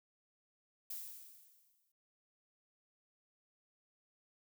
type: noise with exponential decay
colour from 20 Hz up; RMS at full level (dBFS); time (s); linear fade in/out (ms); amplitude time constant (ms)
violet; -42; 0.9-1.92; 5; 220
effects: none